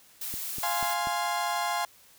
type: noise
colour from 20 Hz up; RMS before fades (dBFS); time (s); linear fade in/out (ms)
blue; -35; 0.21-0.94; 5
type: click train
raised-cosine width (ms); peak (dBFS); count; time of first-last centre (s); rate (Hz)
3; -28; 4; 0.34-1.072; 4.1
type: chord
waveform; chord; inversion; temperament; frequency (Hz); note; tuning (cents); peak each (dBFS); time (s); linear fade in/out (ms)
35% pulse; F minor; none; equal; 698.5 / 830.6 / 1046.5; F5 / Ab5 / C6; 0 / 0 / 0; -30; 0.63-1.85; 2
effects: white hiss -57 dBFS RMS until 2.18 s